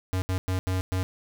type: tone bursts at uneven times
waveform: square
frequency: 92.9 Hz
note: F#2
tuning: 7 cents sharp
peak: -25 dBFS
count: 5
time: 0.13-0.22 / 0.29-0.38 / 0.48-0.59 / 0.67-0.81 / 0.92-1.03 s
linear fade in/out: 0 ms
effects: none